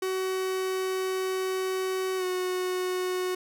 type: tone with pitch glide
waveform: 45% pulse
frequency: 376 to 367 Hz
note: F#4 to F#4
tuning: +28 to -14 cents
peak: -27 dBFS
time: 0.02-3.35 s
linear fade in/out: 5 ms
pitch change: -42 cents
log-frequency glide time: 2.17-2.24 s
effects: none